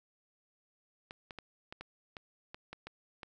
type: clicks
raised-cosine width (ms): 0.3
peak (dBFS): -28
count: 10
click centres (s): 1.109 / 1.308 / 1.387 / 1.725 / 1.81 / 2.168 / 2.545 / 2.73 / 2.87 / 3.232
effects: none